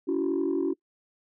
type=tone cluster; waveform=sine; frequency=284.1 / 336 / 377 Hz; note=C#4 / E4 / F#4; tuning=+43 / +33 / +32 cents; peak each=-27 dBFS; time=0.07-0.74 s; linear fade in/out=20 ms; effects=noise-tail reverb RT60 0.1 s tail -23 dB re dry + tanh soft clip ceiling -19 dBFS